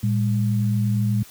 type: tone pair together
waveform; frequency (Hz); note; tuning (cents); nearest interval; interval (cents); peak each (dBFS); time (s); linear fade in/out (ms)
sine; 113.8 / 202.1; A#2 / G#3; -41 / -47; minor seventh; 994; -19 / -23; 0.03-1.23; 5
effects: white hiss -46 dBFS RMS until 1.3 s + high-pass 60 Hz 12 dB/octave